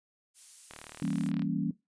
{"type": "noise", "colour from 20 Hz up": "violet", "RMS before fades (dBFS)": -46, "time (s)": [0.34, 1.32], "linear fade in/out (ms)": 50}
{"type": "click train", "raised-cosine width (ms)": 0.3, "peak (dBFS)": -28, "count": 28, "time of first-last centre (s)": [0.71, 1.421], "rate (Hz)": 38}
{"type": "chord", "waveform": "sine", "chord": "E diminished seventh", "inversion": "none", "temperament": "equal", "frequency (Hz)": [164.81, 196, 233.1, 277.2], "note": ["E3", "G3", "Bb3", "Db4"], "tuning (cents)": [0, 0, 0, 0], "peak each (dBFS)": -34, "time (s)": [1.02, 1.71], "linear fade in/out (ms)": 2}
{"effects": ["noise-tail reverb RT60 0.2 s tail -18 dB re dry", "resampled to 22050 Hz"]}